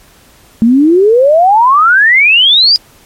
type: exponential sweep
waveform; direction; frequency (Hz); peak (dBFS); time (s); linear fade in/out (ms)
sine; up; 218.9 to 4978; -3; 0.62-2.76; 0
effects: pink hiss -43 dBFS RMS until 3.05 s + MP3 64 kbps